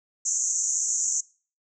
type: band-pass noise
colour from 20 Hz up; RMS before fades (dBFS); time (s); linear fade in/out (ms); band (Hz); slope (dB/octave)
white; -26; 0.25-1.21; 10; 6200 to 7300; 96
effects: noise-tail reverb RT60 0.4 s tail -23 dB re dry